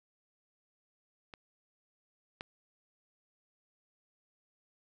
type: clicks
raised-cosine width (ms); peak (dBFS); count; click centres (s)
0.3; -30 / -23; 2; 1.338 / 2.409
effects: none